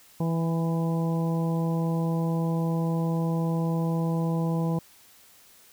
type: harmonic tone with a mistuned harmonic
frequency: 164.81 Hz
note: E3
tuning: in tune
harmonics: 1 / 2 / 3 / 4 / 5 / 6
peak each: -24 / -34 / -34 / -40 / -39 / -40 dBFS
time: 0.2-4.79 s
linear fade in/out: 5 ms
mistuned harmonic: 6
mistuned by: +19 cents
effects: white hiss -55 dBFS RMS until 5.72 s